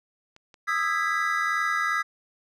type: clicks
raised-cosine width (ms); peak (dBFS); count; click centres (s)
0.2; -32; 5; 0.364 / 0.542 / 0.684 / 0.788 / 0.833
type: chord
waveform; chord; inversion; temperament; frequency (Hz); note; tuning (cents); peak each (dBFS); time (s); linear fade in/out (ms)
triangle; E major seventh; third; just; 1236.1 / 1318.5 / 1648.1 / 1977.8; D#6 / E6 / G#6 / B6; -12 / 0 / -14 / +2; -27; 0.67-2.03; 20
effects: none